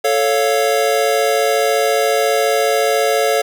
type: chord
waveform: square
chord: A augmented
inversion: none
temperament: equal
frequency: 440 / 554.4 / 698.5 Hz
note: A4 / C#5 / E#5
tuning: 0 / 0 / 0 cents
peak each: -18 / -18 / -19 dBFS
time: 0.04-3.42 s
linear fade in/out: 10 ms
effects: none